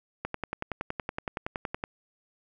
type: click train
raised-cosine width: 0.5 ms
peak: -16 dBFS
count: 18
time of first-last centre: 0.25-1.839 s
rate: 10.7 Hz
effects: none